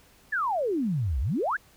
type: exponential two-way sweep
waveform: sine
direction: down then up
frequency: 1800 to 58.27 to 1800 Hz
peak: -24 dBFS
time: 0.32-1.57 s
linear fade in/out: 10 ms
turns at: 1.2 s
effects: pink hiss -58 dBFS RMS until 1.76 s